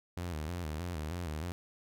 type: tone with vibrato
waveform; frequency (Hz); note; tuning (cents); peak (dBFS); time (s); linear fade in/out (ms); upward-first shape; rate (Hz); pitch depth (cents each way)
sawtooth; 82.1; E2; -6; -32; 0.17-1.52; 0; square; 3.2; 120
effects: none